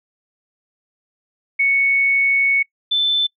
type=tone pair in turn; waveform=sine; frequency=2217 / 3527 Hz; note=C#7 / A7; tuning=0 / +3 cents; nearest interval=minor sixth; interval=803 cents; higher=second; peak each=-13 / -14 dBFS; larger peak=first; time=1.59-2.63 / 2.91-3.27 s; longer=first; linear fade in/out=10 ms; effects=noise-tail reverb RT60 0.1 s tail -25 dB re dry